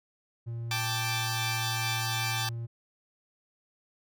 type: tone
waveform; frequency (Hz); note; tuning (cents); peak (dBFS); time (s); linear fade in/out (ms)
triangle; 116.54; A#2; 0; -31; 0.46-2.67; 20
type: chord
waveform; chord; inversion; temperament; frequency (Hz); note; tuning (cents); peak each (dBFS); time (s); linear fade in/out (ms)
10% pulse; G suspended second; none; equal; 784 / 880 / 1174.7; G5 / A5 / D6; 0 / 0 / 0; -26; 0.71-2.49; 2
effects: none